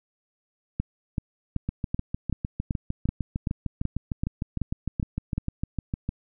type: two click trains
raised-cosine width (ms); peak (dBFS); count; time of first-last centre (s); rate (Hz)
5; -13 / -15; 13 / 30; 0.8-5.38 / 1.69-6.091; 2.62 / 6.59
effects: none